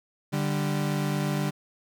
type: tone pair together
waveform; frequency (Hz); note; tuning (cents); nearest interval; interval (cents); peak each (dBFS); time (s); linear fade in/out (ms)
35% pulse; 147.56 / 196; D3 / G3; +9 / 0; perfect fourth; 491; -25 / -28; 0.32-1.51; 20
effects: none